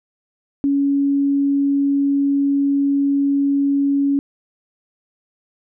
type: tone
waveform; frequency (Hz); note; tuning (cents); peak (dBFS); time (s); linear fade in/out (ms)
sine; 280; C#4; +18; -14; 0.64-4.19; 0
effects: none